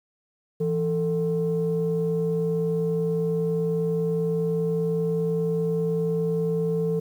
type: tone pair together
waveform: sine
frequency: 166.7 / 445 Hz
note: E3 / A4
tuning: +20 / +20 cents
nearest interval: octave + perfect fourth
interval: 1700 cents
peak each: -24 / -23 dBFS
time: 0.6-7 s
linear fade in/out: 10 ms
effects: tanh soft clip ceiling -16 dBFS + 9-bit

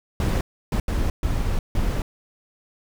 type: noise bursts at uneven times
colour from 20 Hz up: brown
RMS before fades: -22 dBFS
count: 5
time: 0.2-0.41 / 0.72-0.8 / 0.88-1.1 / 1.23-1.59 / 1.75-2.02 s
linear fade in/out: 2 ms
effects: none

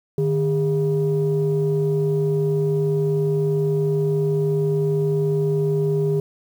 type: tone pair together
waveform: sine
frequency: 151.72 / 405.4 Hz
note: D#3 / G#4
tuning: -43 / -42 cents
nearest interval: octave + perfect fourth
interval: 1701 cents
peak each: -19 dBFS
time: 0.18-6.2 s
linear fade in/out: 2 ms
effects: tanh soft clip ceiling -12 dBFS + 8-bit

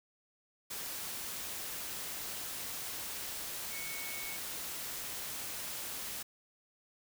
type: tone in noise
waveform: sine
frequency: 2217 Hz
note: C#7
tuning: in tune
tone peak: -44 dBFS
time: 3.72-4.37 s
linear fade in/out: 10 ms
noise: white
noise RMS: -41 dBFS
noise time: 0.7-6.23 s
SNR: -6 dB
effects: none

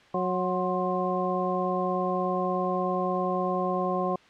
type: harmonic tone with a mistuned harmonic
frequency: 183.3 Hz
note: F#3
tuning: 16 cents flat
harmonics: 1 / 2 / 3 / 4 / 6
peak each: -31 / -31 / -31 / -31 / -31 dBFS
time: 0.14-4.16 s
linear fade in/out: 5 ms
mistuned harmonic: 6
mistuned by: -69 cents
effects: white hiss -55 dBFS RMS until 4.29 s + low-pass 3000 Hz 12 dB/octave

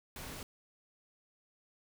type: noise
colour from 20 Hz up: pink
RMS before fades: -45 dBFS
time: 0.16-0.43 s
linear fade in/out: 2 ms
effects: none

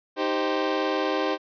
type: chord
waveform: 25% pulse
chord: C minor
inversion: first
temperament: equal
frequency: 311.1 / 392 / 523.3 Hz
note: Eb4 / G4 / C5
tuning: 0 / 0 / 0 cents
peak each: -24 dBFS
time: 0.16-1.38 s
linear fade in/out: 50 ms
effects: resampled to 11025 Hz

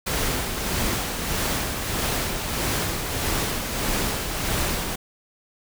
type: noise with tremolo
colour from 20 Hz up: pink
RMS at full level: -24 dBFS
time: 0.06-4.96 s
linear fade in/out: 10 ms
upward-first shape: sine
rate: 1.6 Hz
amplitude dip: 40%
effects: none

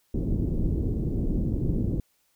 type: low-pass noise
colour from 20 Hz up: pink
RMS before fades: -26 dBFS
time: 0.14-2 s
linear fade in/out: 2 ms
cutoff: 350 Hz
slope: 24 dB/octave
effects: white hiss -69 dBFS RMS until 2.35 s

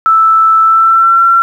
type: tone with pitch glide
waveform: sine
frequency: 1318.5 to 1358.7 Hz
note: E6 to F6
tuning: 0 to -48 cents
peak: -4 dBFS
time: 0.06-1.42 s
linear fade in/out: 0 ms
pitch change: +52 cents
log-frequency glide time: 0.62-1.22 s
effects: 7-bit

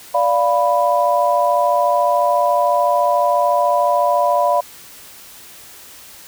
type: chord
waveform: sine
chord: B diminished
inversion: first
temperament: equal with one note detuned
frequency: 584.6 / 698.5 / 987.8 Hz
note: D5 / F5 / B5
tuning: -8 / 0 / 0 cents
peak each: -17 dBFS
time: 0.14-4.61 s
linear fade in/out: 10 ms
effects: white hiss -40 dBFS RMS until 6.27 s

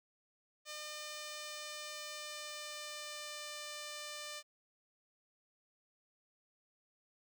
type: tone with pitch glide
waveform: 5% pulse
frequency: 603 to 596.1 Hz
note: D5 to D5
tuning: +46 to +26 cents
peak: -32 dBFS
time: 0.65-4.43 s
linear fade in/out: 50 ms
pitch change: -20 cents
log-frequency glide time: 0.83-3.6 s
effects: none

